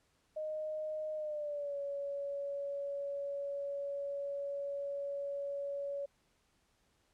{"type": "tone with pitch glide", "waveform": "sine", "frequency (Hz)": [618, 563.4], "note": ["D#5", "C#5"], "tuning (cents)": [-12, 28], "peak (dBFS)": -36, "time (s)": [0.36, 6.06], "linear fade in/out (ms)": 10, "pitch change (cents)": -160, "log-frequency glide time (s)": [1.15, 1.77], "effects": ["pink hiss -74 dBFS RMS until 7.13 s", "low-pass 10000 Hz 12 dB/octave"]}